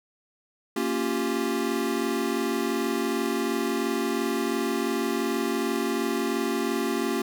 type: chord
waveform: square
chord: G half-diminished seventh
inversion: first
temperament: equal with one note detuned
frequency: 231.2 / 277.2 / 349.2 / 392 Hz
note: Bb3 / Db4 / F4 / G4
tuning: -14 / 0 / 0 / 0 cents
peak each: -31 dBFS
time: 0.76-7.22 s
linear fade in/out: 5 ms
effects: none